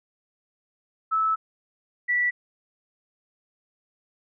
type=tone pair in turn; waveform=sine; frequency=1306 / 1956.8 Hz; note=E6 / B6; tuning=-17 / -16 cents; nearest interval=perfect fifth; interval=701 cents; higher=second; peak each=-20 dBFS; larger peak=neither; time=1.11-1.36 / 2.08-2.31 s; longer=first; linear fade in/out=20 ms; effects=none